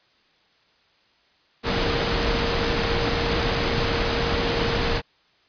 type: tone in noise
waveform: sine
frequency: 466.2 Hz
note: A#4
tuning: in tune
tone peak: -28 dBFS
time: 1.63-5.02 s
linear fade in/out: 50 ms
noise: pink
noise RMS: -23 dBFS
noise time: 1.63-5.02 s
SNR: -8 dB
effects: white hiss -61 dBFS RMS until 5.48 s + resampled to 11025 Hz